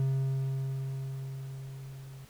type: tone with level ramp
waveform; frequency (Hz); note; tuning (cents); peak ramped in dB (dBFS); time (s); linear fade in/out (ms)
triangle; 134.2; C3; +44; -23 to -42; 0-2.25; 2
effects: pink hiss -57 dBFS RMS until 2.29 s